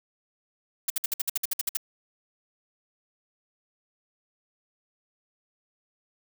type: noise bursts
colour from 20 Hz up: blue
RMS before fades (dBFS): -26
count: 12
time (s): 0.88-1.771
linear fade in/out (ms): 5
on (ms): 22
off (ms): 57
effects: none